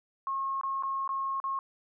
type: tone with dropouts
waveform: sine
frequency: 1083 Hz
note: C#6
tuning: 41 cents flat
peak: -29 dBFS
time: 0.27-1.59 s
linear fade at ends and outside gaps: 1 ms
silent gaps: 0.612-0.634 / 0.825-0.834 / 1.077-1.091 / 1.401-1.44 s
effects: none